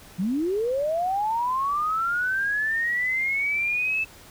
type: linear sweep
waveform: sine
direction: up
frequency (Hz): 167.7 to 2637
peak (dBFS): -22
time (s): 0.18-4.05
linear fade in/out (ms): 20
effects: pink hiss -48 dBFS RMS until 4.3 s